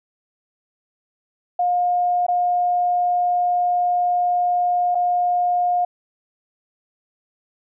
sine tone with dropouts, 712 Hz, F5, 33 cents sharp, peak -16 dBFS, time 1.59-5.85 s, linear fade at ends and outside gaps 5 ms, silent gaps 2.266-2.283 / 4.948-4.952 s, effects none

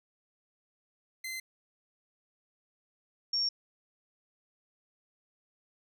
sawtooth / sine tone pair in turn, 2066 / 5516 Hz, C7 / F8, -22 / -22 cents, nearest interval octave + perfect fourth, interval 1700 cents, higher second, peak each -33 / -27 dBFS, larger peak second, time 1.24-1.4 / 3.33-3.49 s, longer neither, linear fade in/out 5 ms, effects none

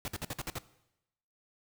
pink noise bursts, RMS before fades -37 dBFS, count 7, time 0.05-0.584 s, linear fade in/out 0 ms, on 30 ms, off 54 ms, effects noise-tail reverb RT60 0.9 s tail -18 dB re dry

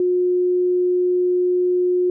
sine tone, 360.2 Hz, F#4, 46 cents flat, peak -15 dBFS, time 0-2.1 s, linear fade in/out 2 ms, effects none

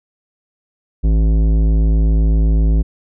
sine tone with tanh clipping, 53.9 Hz, A1, 35 cents flat, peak -12 dBFS, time 1.03-2.83 s, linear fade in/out 20 ms, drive 14 dB, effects none

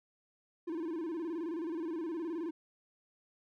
triangle tone with vibrato, 329.6 Hz, E4, in tune, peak -33 dBFS, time 0.67-2.51 s, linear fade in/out 10 ms, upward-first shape square, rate 19 Hz, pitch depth 92 cents each way, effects none

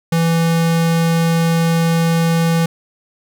square tone, 165.9 Hz, E3, 11 cents sharp, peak -13 dBFS, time 0.12-2.66 s, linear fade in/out 5 ms, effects none

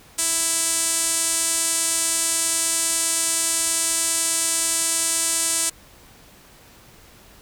sawtooth tone with band-pass filter, 329.6 Hz, E4, in tune, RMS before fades -22 dBFS, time 0.18-5.7 s, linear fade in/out 10 ms, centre 8500 Hz, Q 2.8, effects pink hiss -49 dBFS RMS until 7.41 s

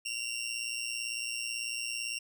20% pulse tone with amplitude modulation, 2759 Hz, F7, 22 cents flat, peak -26 dBFS, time 0.05-2.19 s, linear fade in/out 10 ms, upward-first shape sine, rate 118 Hz, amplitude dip 75%, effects none

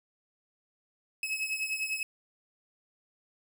40% pulse beating tone pair, 2570 / 2580 Hz, E7 / E7, -45 / -38 cents, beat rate 10 Hz, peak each -32 / -34 dBFS, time 1.23-2.03 s, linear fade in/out 2 ms, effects none

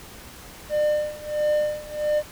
triangle tone with tremolo, 600 Hz, D5, 37 cents sharp, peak -16 dBFS, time 0.69-2.23 s, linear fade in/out 50 ms, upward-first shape sine, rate 1.5 Hz, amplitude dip 90%, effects pink hiss -43 dBFS RMS until 2.31 s

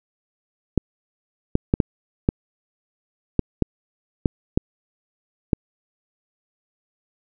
clicks, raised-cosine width 3 ms, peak -3 dBFS, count 10, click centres 0.777 / 1.554 / 1.739 / 1.802 / 2.289 / 3.393 / 3.623 / 4.258 / 4.575 / 5.532 s, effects none

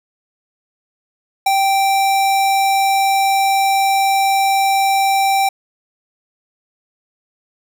square tone with ADSR envelope, 782 Hz, G5, 4 cents flat, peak -11 dBFS, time 1.46-5.49 s, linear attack 6 ms, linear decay 29 ms, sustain -2 dB, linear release 5 ms, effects none

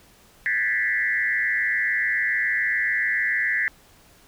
sine tone with frequency modulation, 1857 Hz, A#6, 7 cents flat, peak -20 dBFS, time 0.46-3.68 s, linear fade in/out 0 ms, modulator 107 Hz, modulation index 2, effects pink hiss -54 dBFS RMS until 4.27 s

